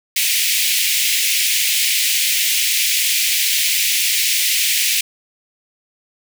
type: high-pass noise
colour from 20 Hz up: pink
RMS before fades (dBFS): -17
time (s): 0.16-5.01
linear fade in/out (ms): 5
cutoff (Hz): 2100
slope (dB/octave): 48
effects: none